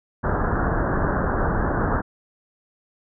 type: low-pass noise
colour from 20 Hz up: pink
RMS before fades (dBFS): -22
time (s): 0.23-2.02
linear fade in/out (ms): 20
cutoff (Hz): 1700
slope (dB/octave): 96
effects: none